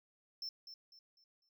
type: tone with echo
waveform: triangle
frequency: 5340 Hz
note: E8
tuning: 22 cents sharp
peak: -39 dBFS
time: 0.42-0.49 s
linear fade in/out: 2 ms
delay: 250 ms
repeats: 4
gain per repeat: -9 dB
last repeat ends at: 1.49 s
effects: none